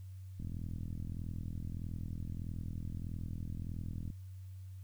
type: click train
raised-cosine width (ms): 5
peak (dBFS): -30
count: 155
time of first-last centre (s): 0.4-4.102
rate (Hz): 41.6
effects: added 94 Hz sine -45 dBFS peak until 4.83 s + white hiss -71 dBFS RMS until 4.83 s